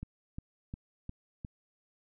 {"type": "click train", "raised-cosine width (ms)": 5, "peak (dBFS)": -27, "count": 5, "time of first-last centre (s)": [0.03, 1.448], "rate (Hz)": 2.82, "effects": []}